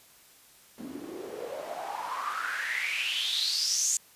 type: noise with band-pass filter sweep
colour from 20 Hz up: white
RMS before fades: -32 dBFS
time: 0.78-3.97 s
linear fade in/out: 2 ms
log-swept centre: 240 to 7200 Hz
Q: 8
effects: white hiss -57 dBFS RMS until 4.15 s + resampled to 32000 Hz